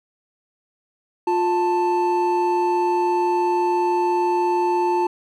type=tone pair together; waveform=triangle; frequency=353.5 / 883 Hz; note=F4 / A5; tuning=+21 / +6 cents; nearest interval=octave + major third; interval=1585 cents; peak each=-18 dBFS; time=1.27-5.07 s; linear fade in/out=5 ms; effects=none